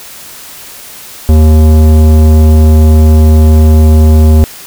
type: tone with tanh clipping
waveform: sine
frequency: 77.8 Hz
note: D#2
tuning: in tune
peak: -3 dBFS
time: 1.29-4.44 s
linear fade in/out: 0 ms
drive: 16 dB
effects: white hiss -29 dBFS RMS until 4.66 s